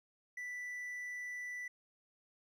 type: tone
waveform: triangle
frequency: 1975.5 Hz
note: B6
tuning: in tune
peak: -39 dBFS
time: 0.37-1.68 s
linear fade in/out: 5 ms
effects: none

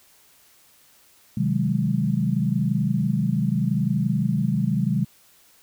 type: chord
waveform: sine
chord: Ab dominant seventh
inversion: first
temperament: just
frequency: 129.78 / 155.74 / 186.89 / 207.7 Hz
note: C3 / Eb3 / Gb3 / Ab3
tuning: -14 / +2 / +18 / 0 cents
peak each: -25 dBFS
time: 1.37-5.05 s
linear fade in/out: 5 ms
effects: white hiss -56 dBFS RMS until 5.62 s

